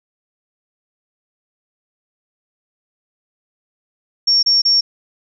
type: tone bursts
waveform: sine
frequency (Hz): 5500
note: F8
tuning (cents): -27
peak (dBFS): -10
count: 3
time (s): 4.27-4.81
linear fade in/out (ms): 10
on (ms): 160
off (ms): 30
effects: none